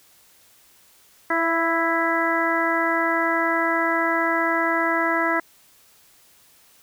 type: harmonic tone with a mistuned harmonic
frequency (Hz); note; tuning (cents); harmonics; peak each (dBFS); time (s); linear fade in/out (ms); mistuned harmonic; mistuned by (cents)
330.5; E4; +5; 1 / 2 / 3 / 4 / 5 / 6; -26 / -26 / -26 / -26 / -26 / -26; 1.3-5.4; 5; 2; +17
effects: white hiss -55 dBFS RMS until 6.82 s